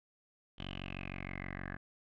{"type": "tone with low-pass filter sweep", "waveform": "10% pulse", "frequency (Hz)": 46.45, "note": "F#1", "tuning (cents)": 7, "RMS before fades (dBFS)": -43, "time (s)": [0.58, 1.77], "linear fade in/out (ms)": 10, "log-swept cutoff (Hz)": [3200, 1700], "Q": 8.3, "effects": []}